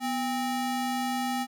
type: ring-modulated tone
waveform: square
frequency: 523.3 Hz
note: C5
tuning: in tune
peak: -25 dBFS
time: 0-1.47 s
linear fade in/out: 50 ms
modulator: 276 Hz
effects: none